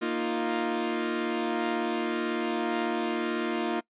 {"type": "chord", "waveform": "sawtooth", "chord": "Bb suspended fourth", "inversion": "none", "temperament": "equal", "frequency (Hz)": [233.1, 311.1, 349.2], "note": ["Bb3", "Eb4", "F4"], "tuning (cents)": [0, 0, 0], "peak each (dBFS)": [-28, -29, -26], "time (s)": [0.01, 3.81], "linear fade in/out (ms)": 20, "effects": ["noise-tail reverb RT60 0.1 s tail -22 dB re dry", "resampled to 8000 Hz"]}